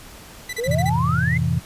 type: tone bursts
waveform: sawtooth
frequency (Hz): 1991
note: B6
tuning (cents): +14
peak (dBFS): -23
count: 6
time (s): 0.49-0.896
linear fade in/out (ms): 5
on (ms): 41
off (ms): 32
type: exponential sweep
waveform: sine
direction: up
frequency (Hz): 445.2 to 2141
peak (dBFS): -22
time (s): 0.58-1.38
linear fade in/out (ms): 10
type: chord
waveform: sine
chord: F major seventh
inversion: none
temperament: equal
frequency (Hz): 87.31 / 110 / 130.81 / 164.81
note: F2 / A2 / C3 / E3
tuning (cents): 0 / 0 / 0 / 0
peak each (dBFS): -25 / -26 / -22 / -22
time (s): 0.66-1.6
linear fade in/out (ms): 20
effects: pink hiss -42 dBFS RMS until 1.65 s + resampled to 32000 Hz